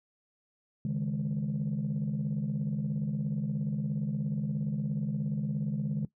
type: chord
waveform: sine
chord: C# suspended second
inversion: none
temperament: equal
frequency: 138.59 / 155.56 / 207.7 Hz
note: C#3 / D#3 / G#3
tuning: 0 / 0 / 0 cents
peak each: -32 dBFS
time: 0.85-6.05 s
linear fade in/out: 2 ms
effects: noise-tail reverb RT60 0.1 s tail -18 dB re dry + tanh soft clip ceiling -24 dBFS